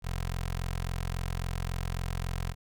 15% pulse tone with notch filter, 43.65 Hz, F1, in tune, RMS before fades -33 dBFS, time 0.02-2.55 s, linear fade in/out 50 ms, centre 310 Hz, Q 0.58, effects none

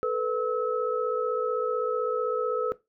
sine tone cluster, 440.3 / 496.1 / 1295 Hz, A4 / B4 / E6, +1 / +8 / -31 cents, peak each -28 / -27 / -31 dBFS, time 0.03-2.72 s, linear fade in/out 0 ms, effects noise-tail reverb RT60 0.2 s tail -17 dB re dry

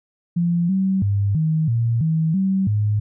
sine tone with pitch steps, 172.1 / 191.2 / 100.5 / 158 / 116.2 / 160.2 / 191.9 / 105 Hz, F3 / G3 / G2 / D#3 / A#2 / E3 / G3 / G#2, -25 / -43 / +44 / +27 / -5 / -49 / -37 / +19 cents, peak -16 dBFS, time 0.36-3 s, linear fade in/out 10 ms, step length 330 ms, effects none

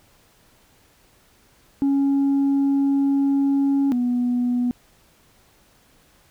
sine tone pair in turn, 277.2 / 244.9 Hz, C#4 / B3, 0 / -14 cents, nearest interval major second, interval 214 cents, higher first, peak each -14 / -17 dBFS, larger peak first, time 1.82-3.92 / 3.92-4.71 s, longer first, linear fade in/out 0 ms, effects tanh soft clip ceiling -15 dBFS + pink hiss -57 dBFS RMS until 6.3 s

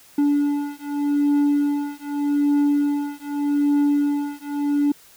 triangle beating tone pair, 288.3 / 289.13 Hz, D4 / D4, -32 / -27 cents, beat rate 0.83 Hz, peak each -19 dBFS, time 0.18-4.92 s, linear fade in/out 5 ms, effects white hiss -50 dBFS RMS until 5.16 s

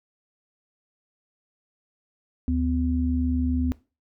sine tone pair together, 75.1 / 252.6 Hz, D2 / B3, +39 / +39 cents, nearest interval octave + major sixth, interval 2100 cents, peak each -24 dBFS, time 2.48-3.72 s, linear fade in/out 0 ms, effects noise-tail reverb RT60 0.3 s tail -19 dB re dry

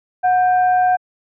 sine tone with frequency modulation, 732 Hz, F#5, 19 cents flat, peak -11 dBFS, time 0.23-0.97 s, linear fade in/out 20 ms, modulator 839 Hz, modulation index 0.43, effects high-pass 400 Hz 12 dB/octave

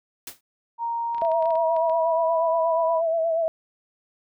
white noise with exponential decay, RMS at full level -31 dBFS, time 0.27-0.41 s, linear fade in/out 5 ms, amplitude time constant 29 ms
sine tone with pitch glide, 932.3 to 983.2 Hz, A#5 to B5, 0 to -8 cents, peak -24 dBFS, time 0.78-3.02 s, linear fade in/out 50 ms, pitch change +92 cents, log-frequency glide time 1.06-2.37 s
clicks, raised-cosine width 0.3 ms, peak -28 dBFS, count 11, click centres 1.147 / 1.182 / 1.215 / 1.25 / 1.317 / 1.425 / 1.457 / 1.506 / 1.555 / 1.765 / 1.897 s
sine tone with vibrato, 657 Hz, E5, 6 cents flat, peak -20 dBFS, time 1.22-3.48 s, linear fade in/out 0 ms, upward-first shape sine, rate 8.4 Hz, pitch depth 43 cents each way
effects none

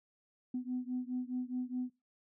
sine beating tone pair, 249.2 / 254 Hz, B3 / B3, +16 / +49 cents, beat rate 4.8 Hz, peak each -37 / -38 dBFS, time 0.54-1.9 s, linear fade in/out 5 ms, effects noise-tail reverb RT60 0.3 s tail -22 dB re dry + tanh soft clip ceiling -28 dBFS

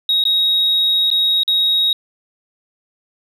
sine tone with dropouts, 3783 Hz, A#7, 25 cents sharp, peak -11 dBFS, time 0.09-1.93 s, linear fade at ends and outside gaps 2 ms, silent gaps 0.239-0.252 / 1.103-1.113 / 1.434-1.478 s, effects tanh soft clip ceiling -9 dBFS

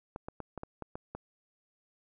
clicks, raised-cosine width 1 ms, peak -25 dBFS, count 8, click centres 0.161 / 0.285 / 0.403 / 0.577 / 0.634 / 0.823 / 0.955 / 1.15 s, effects none

